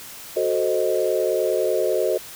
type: chord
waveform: sine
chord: F# diminished seventh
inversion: none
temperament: equal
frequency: 370 / 440 / 523.3 / 622.3 Hz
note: F#4 / A4 / C5 / Eb5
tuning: 0 / 0 / 0 / 0 cents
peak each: -24 dBFS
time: 0.36-2.18 s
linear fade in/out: 10 ms
effects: white hiss -39 dBFS RMS until 2.35 s